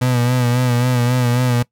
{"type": "tone with vibrato", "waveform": "35% pulse", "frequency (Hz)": 123.47, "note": "B2", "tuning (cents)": 0, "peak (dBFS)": -12, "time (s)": [0.01, 1.63], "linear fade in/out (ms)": 10, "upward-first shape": "sine", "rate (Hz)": 3.7, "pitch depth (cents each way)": 49, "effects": ["noise-tail reverb RT60 0.1 s tail -21 dB re dry"]}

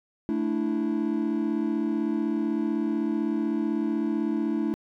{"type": "chord", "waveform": "triangle", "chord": "A suspended fourth", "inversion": "none", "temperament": "equal", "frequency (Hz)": [220, 293.7, 329.6], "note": ["A3", "D4", "E4"], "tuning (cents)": [0, 0, 0], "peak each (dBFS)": -26, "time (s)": [0.29, 4.74], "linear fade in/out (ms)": 0, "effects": ["tanh soft clip ceiling -15 dBFS"]}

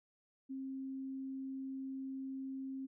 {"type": "tone", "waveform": "sine", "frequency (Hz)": 266.8, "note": "C4", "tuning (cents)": 34, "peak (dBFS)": -40, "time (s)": [0.49, 2.87], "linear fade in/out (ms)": 20, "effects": []}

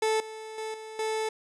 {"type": "tone with level steps", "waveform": "30% pulse", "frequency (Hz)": 438.1, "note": "A4", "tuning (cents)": -7, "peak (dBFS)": [-21, -36, -30, -37, -25], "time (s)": [0.02, 1.29], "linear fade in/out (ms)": 5, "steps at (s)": [0.2, 0.58, 0.74, 0.99], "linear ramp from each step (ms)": 2, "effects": ["resampled to 24000 Hz"]}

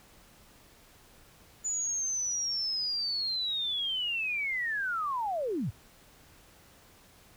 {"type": "linear sweep", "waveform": "sine", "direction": "down", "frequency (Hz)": [7000, 77.9], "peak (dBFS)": -29, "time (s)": [1.64, 5.71], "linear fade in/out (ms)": 20, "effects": ["pink hiss -58 dBFS RMS until 7.36 s"]}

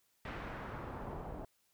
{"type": "noise with low-pass filter sweep", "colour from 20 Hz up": "pink", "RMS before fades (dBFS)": -44, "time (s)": [0.25, 1.45], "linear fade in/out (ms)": 2, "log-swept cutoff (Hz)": [2100, 700], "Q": 1.3, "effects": ["white hiss -75 dBFS RMS until 1.73 s"]}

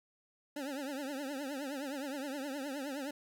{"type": "tone with vibrato", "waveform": "25% pulse", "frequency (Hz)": 277.9, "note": "C#4", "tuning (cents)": 4, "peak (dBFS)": -34, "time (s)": [0.56, 3.11], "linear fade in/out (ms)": 5, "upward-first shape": "triangle", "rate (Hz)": 9.6, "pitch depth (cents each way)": 150, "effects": []}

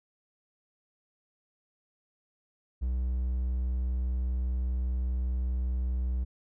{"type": "tone", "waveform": "triangle", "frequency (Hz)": 62.5, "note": "B1", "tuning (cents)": 21, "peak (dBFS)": -25, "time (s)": [2.81, 6.25], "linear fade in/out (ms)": 20, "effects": []}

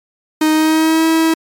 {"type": "tone with pitch glide", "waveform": "45% pulse", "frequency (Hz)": [311.1, 323.6], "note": ["D#4", "E4"], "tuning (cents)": [0, -32], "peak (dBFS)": -10, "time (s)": [0.41, 1.34], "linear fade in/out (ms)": 5, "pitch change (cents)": 68, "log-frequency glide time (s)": [0.52, 1.06], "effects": ["MP3 96 kbps"]}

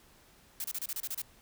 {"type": "noise bursts", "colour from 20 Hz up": "blue", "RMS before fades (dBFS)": -36, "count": 9, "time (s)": [0.6, 1.218], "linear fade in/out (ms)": 2, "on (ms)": 42, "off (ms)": 30, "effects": ["pink hiss -61 dBFS RMS until 1.41 s"]}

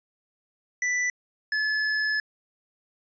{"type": "tone pair in turn", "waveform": "square", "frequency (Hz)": [1980, 1720.5], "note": ["B6", "A6"], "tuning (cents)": [4, -39], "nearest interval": "major second", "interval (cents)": 243, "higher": "first", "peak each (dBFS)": -24, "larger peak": "neither", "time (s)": [[0.82, 1.1], [1.52, 2.2]], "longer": "second", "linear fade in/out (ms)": 2, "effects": ["resampled to 16000 Hz"]}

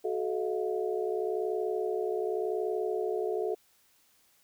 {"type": "tone cluster", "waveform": "sine", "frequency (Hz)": [371.6, 432.5, 636, 709], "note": ["F#4", "A4", "D#5", "F5"], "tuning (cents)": [7, -30, 38, 26], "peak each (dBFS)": [-33, -31, -39, -39], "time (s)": [0.04, 3.55], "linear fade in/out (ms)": 10, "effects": ["white hiss -66 dBFS RMS until 4.43 s"]}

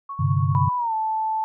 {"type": "tone with tremolo", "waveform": "sine", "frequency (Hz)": 1108.7, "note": "C#6", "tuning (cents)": 0, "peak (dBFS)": -28, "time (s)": [0.09, 0.7], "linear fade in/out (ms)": 5, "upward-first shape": "triangle", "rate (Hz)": 9.9, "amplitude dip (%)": 55}
{"type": "chord", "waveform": "sine", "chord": "G suspended fourth", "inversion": "none", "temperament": "equal", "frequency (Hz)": [98, 130.81, 146.83], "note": ["G2", "C3", "D3"], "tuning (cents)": [0, 0, 0], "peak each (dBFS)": -22, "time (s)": [0.19, 0.69], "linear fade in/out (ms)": 10}
{"type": "tone with pitch glide", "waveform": "sine", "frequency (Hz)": [990, 876.9], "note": ["B5", "A5"], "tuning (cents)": [4, -6], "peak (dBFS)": -21, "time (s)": [0.55, 1.44], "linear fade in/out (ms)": 0, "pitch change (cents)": -210, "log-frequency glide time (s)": [0.77, 0.94]}
{"effects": []}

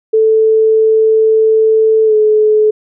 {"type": "tone with pitch glide", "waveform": "sine", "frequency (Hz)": [440, 428.5], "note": ["A4", "A4"], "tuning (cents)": [0, -46], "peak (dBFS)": -6, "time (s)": [0.13, 2.71], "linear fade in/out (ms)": 10, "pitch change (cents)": -46, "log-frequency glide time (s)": [2.05, 2.14], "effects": []}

